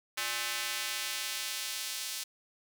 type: tone with high-pass filter sweep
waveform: square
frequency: 118.2 Hz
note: A#2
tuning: 24 cents sharp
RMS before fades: -36 dBFS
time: 0.17-2.24 s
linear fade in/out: 10 ms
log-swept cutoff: 1800 to 4300 Hz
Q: 0.8
effects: none